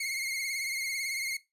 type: tone with vibrato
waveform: sawtooth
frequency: 2155 Hz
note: C#7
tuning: 49 cents flat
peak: -28 dBFS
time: 0-1.37 s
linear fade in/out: 5 ms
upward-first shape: triangle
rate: 18 Hz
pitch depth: 74 cents each way
effects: noise-tail reverb RT60 0.2 s tail -17 dB re dry + resampled to 32000 Hz